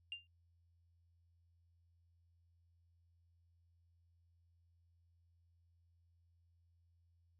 sine tone with exponential decay, 2794 Hz, F7, in tune, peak -38 dBFS, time 0.12-0.27 s, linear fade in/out 1 ms, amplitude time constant 32 ms, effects tanh soft clip ceiling -35 dBFS + added 85 Hz sine -70 dBFS peak until 7.39 s

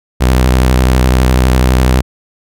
sawtooth tone with vibrato, 63.4 Hz, B1, 46 cents sharp, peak -3 dBFS, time 0.2-2.02 s, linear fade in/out 20 ms, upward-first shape sine, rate 12 Hz, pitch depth 54 cents each way, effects none

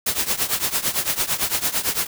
white noise with tremolo, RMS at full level -19 dBFS, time 0.06-2.07 s, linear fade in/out 5 ms, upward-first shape triangle, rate 8.9 Hz, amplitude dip 90%, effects none

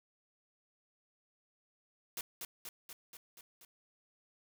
white noise with echo, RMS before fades -40 dBFS, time 2.17-2.21 s, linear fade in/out 2 ms, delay 240 ms, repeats 6, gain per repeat -3 dB, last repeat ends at 3.65 s, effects none

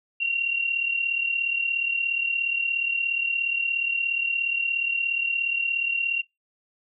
sine tone pair together, 2749 / 2786 Hz, F7 / F7, -28 / -5 cents, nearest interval unison, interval 23 cents, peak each -23 / -29 dBFS, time 0.2-6.22 s, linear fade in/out 10 ms, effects noise-tail reverb RT60 0.2 s tail -24 dB re dry

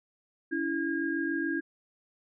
sine tone cluster, 283.8 / 330.8 / 1626 Hz, C#4 / E4 / G#6, +41 / +6 / -37 cents, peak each -33 / -31 / -33 dBFS, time 0.51-1.61 s, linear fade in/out 20 ms, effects none

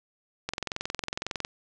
click train, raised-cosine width 0.2 ms, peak -13 dBFS, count 22, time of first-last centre 0.49-1.449 s, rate 21.9 Hz, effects resampled to 22050 Hz + 9-bit

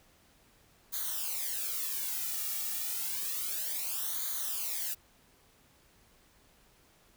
blue noise with flanger, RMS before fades -35 dBFS, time 0.92-4.95 s, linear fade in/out 20 ms, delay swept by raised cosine 0.37 to 1.97 ms, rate 0.3 Hz, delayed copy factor -1, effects pink hiss -64 dBFS RMS until 7.16 s

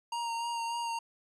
square tone with vibrato, 932.3 Hz, A#5, in tune, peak -33 dBFS, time 0.12-0.99 s, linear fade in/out 5 ms, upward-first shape sine, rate 3.4 Hz, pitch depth 20 cents each way, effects resampled to 22050 Hz

